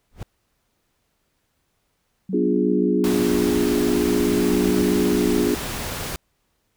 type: noise with exponential growth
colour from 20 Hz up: brown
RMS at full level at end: -25 dBFS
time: 0.11-0.23 s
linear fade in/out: 2 ms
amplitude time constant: 25 ms
type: tone with tremolo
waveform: sine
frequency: 188.7 Hz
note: F#3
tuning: 34 cents sharp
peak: -22 dBFS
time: 2.29-5.46 s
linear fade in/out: 5 ms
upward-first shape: triangle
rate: 0.49 Hz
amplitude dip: 70%
type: chord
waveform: sine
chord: B diminished seventh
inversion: none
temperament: equal with one note detuned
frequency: 246.9 / 293.7 / 350.4 / 415.3 Hz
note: B3 / D4 / F4 / Ab4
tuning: 0 / 0 / +6 / 0 cents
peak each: -23 dBFS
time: 2.33-5.55 s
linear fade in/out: 5 ms
type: noise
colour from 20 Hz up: pink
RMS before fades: -29 dBFS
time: 3.04-6.16 s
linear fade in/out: 0 ms
effects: pink hiss -70 dBFS RMS until 6.76 s